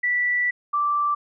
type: tone pair in turn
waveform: sine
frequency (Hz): 1963 / 1170.6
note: B6 / D6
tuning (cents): -11 / -6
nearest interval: major sixth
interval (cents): 895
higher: first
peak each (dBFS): -19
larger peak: neither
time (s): 0.03-0.51 / 0.73-1.15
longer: first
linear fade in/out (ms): 10
effects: none